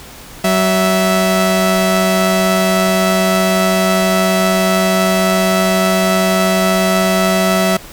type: tone pair together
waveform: sawtooth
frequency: 188.4 / 657.6 Hz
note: F#3 / E5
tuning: +32 / -4 cents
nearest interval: octave + minor seventh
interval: 2164 cents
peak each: -10 dBFS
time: 0.44-7.77 s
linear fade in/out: 5 ms
effects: pink hiss -35 dBFS RMS until 7.92 s